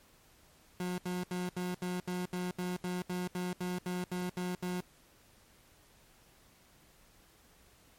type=tone bursts; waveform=30% pulse; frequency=180 Hz; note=F#3; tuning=47 cents flat; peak=-31 dBFS; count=16; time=0.8-4.805 s; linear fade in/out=2 ms; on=180 ms; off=75 ms; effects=pink hiss -63 dBFS RMS until 7.98 s + MP3 64 kbps